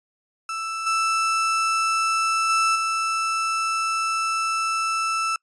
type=tone with level steps; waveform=35% pulse; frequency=1323 Hz; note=E6; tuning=6 cents sharp; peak=-25 / -18 / -16 / -20 dBFS; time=0.49-5.36 s; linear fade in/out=2 ms; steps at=0.86 / 2.49 / 2.75 s; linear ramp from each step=10 ms; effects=noise-tail reverb RT60 0.1 s tail -26 dB re dry + resampled to 22050 Hz